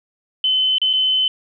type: tone with dropouts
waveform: sine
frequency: 3046 Hz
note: F#7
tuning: 50 cents sharp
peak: -14 dBFS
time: 0.44-1.28 s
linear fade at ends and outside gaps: 2 ms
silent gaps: 0.783-0.816 / 0.931-0.935 s
effects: none